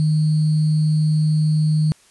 sine tone with sample-and-hold, 154.5 Hz, D#3, 12 cents flat, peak -14 dBFS, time 0-1.92 s, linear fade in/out 0 ms, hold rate 4410 Hz, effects white hiss -53 dBFS RMS until 2.1 s + resampled to 24000 Hz

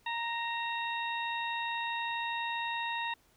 harmonic tone with a mistuned harmonic, 932.3 Hz, A#5, in tune, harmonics 1 / 2 / 3 / 4, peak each -35 / -38 / -40 / -41 dBFS, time 0.06-3.14 s, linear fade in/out 5 ms, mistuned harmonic 3, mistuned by -41 cents, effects pink hiss -67 dBFS RMS until 3.36 s

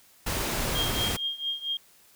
pink noise, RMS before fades -29 dBFS, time 0.26-1.17 s, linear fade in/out 10 ms
sine tone with tremolo, 3223 Hz, G7, 47 cents sharp, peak -25 dBFS, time 0.75-1.77 s, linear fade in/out 2 ms, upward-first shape triangle, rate 4.4 Hz, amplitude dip 90%
effects white hiss -58 dBFS RMS until 2.15 s

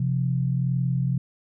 sine tone pair together, 130.84 / 172.6 Hz, C3 / F3, 0 / -20 cents, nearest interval perfect fourth, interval 480 cents, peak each -22 / -27 dBFS, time 0-1.18 s, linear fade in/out 5 ms, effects none

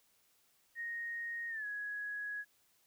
sine tone with pitch glide, 1864.7 to 1670.9 Hz, A#6 to G#6, 0 to +10 cents, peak -38 dBFS, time 0.75-2.45 s, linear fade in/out 50 ms, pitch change -190 cents, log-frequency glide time 1.49-1.66 s, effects white hiss -72 dBFS RMS until 2.86 s

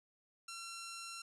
10% pulse tone, 1360 Hz, F6, 46 cents flat, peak -37 dBFS, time 0.48-1.22 s, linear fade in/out 5 ms, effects resampled to 32000 Hz

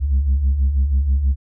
sine beating tone pair, 63.4 / 69.6 Hz, B1 / C#2, +46 / +8 cents, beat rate 6.2 Hz, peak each -20 / -13 dBFS, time 0-1.36 s, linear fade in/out 50 ms, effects tanh soft clip ceiling -11 dBFS

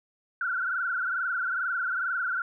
sine tone with frequency modulation, 1452 Hz, F#6, 33 cents flat, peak -26 dBFS, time 0.41-2.42 s, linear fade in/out 2 ms, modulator 22.3 Hz, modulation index 3.9, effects none

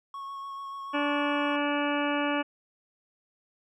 triangle tone with vibrato, 1101 Hz, C#6, 12 cents flat, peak -34 dBFS, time 0.14-1.56 s, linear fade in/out 2 ms, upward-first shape sine, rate 6.9 Hz, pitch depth 13 cents each way
harmonic tone, 289.9 Hz, D4, 22 cents flat, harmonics 1 / 2 / 3 / 4 / 5 / 6 / 8 / 9 / 10, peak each -29 / -32 / -34 / -35 / -36 / -37 / -38 / -39 / -39 dBFS, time 0.93-2.43 s, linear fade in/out 20 ms
effects none

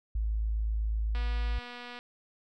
sine tone, 54 Hz, A1, 32 cents flat, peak -27 dBFS, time 0.15-1.59 s, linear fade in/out 5 ms
click train, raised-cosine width 0.3 ms, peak -28 dBFS, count 205, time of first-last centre 1.15-1.99 s, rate 243 Hz
effects none

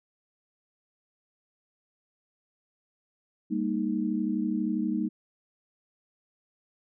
sine chord, Eb major, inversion first, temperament equal with one note detuned, 200.8 / 233.1 / 311.1 Hz, G3 / Bb3 / Eb4, +42 / 0 / 0 cents, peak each -30 dBFS, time 3.5-5.09 s, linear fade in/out 20 ms, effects none

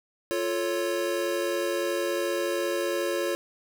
square chord, F augmented, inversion none, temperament equal, 349.2 / 440 / 554.4 Hz, F4 / A4 / C#5, 0 / 0 / 0 cents, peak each -30 / -34 / -30 dBFS, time 0.31-3.35 s, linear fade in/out 0 ms, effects none

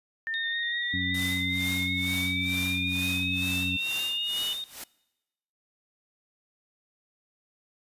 sine exponential sweep, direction up, 1796 to 2960 Hz, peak -29 dBFS, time 0.27-4.53 s, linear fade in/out 0 ms
sine tone with vibrato, 3656 Hz, A#7, 34 cents flat, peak -32 dBFS, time 0.34-4.64 s, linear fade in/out 0 ms, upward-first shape square, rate 5.2 Hz, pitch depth 17 cents each way
harmonic tone, 91.4 Hz, F#2, 21 cents flat, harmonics 1 / 2 / 3, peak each -34 / -34 / -34 dBFS, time 0.93-3.77 s, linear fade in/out 10 ms
white noise with tremolo, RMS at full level -36 dBFS, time 1.14-4.84 s, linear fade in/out 5 ms, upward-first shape sine, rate 2.2 Hz, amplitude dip 90%
effects noise-tail reverb RT60 1.0 s tail -23 dB re dry + resampled to 32000 Hz

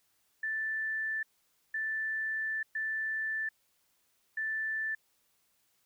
sine tone bursts at uneven times, 1762 Hz, A6, 2 cents sharp, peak -31 dBFS, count 4, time 0.43-1.23 / 1.74-2.63 / 2.75-3.49 / 4.37-4.95 s, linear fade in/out 5 ms, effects white hiss -73 dBFS RMS until 5.85 s

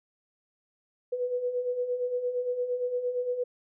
sine beating tone pair, 487.3 / 496 Hz, B4 / B4, -23 / +7 cents, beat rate 8.7 Hz, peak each -35 / -28 dBFS, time 1.12-3.44 s, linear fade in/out 10 ms, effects none

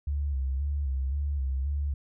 sine tone with vibrato, 69.1 Hz, C#2, 5 cents flat, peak -26 dBFS, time 0.07-1.94 s, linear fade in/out 5 ms, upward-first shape square, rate 1.9 Hz, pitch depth 67 cents each way, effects none

